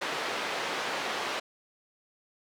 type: band-pass noise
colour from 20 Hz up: pink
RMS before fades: -33 dBFS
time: 0.01-1.4 s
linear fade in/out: 10 ms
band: 480 to 3800 Hz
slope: 12 dB/octave
effects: none